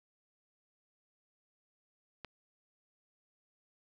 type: click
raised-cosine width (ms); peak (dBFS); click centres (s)
0.3; -27; 2.247
effects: none